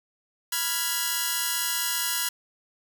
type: chord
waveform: 5% pulse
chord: F diminished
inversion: second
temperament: equal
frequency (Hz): 987.8 / 1396.9 / 1661.2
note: Cb6 / F6 / Ab6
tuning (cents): 0 / 0 / 0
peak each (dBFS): -18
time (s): 0.52-2.29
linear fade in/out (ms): 5
effects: none